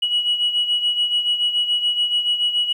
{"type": "beating tone pair", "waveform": "sine", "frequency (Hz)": [2920, 2927], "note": ["F#7", "F#7"], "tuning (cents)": [-24, -19], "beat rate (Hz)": 7, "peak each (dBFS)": [-17, -23], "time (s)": [0.02, 2.73], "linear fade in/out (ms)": 10, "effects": ["tanh soft clip ceiling -12 dBFS", "9-bit"]}